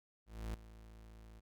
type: tone with ADSR envelope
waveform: 40% pulse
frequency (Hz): 55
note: A1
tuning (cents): 0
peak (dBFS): -37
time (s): 0.26-1.41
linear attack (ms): 280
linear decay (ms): 10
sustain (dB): -16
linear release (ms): 27
effects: none